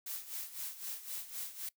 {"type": "noise with tremolo", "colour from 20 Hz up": "blue", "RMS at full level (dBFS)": -40, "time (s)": [0.06, 1.69], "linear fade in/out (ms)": 5, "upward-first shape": "sine", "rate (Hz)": 3.9, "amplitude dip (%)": 75, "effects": ["noise-tail reverb RT60 0.1 s tail -21 dB re dry"]}